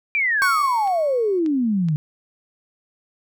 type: exponential sweep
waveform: sine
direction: down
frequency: 2400 to 145.1 Hz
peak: -17 dBFS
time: 0.15-1.96 s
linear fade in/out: 0 ms
type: tone with exponential decay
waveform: 35% pulse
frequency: 1108.7 Hz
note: C#6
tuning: in tune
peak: -15 dBFS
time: 0.42-1.39 s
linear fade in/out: 0 ms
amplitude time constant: 210 ms
type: clicks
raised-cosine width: 0.2 ms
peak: -24 dBFS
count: 3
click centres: 0.875 / 1.462 / 1.886 s
effects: none